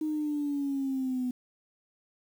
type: linear sweep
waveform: sine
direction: down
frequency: 311.1 to 247.8 Hz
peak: -27 dBFS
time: 0.01-1.31 s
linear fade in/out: 5 ms
effects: tanh soft clip ceiling -23 dBFS + 9-bit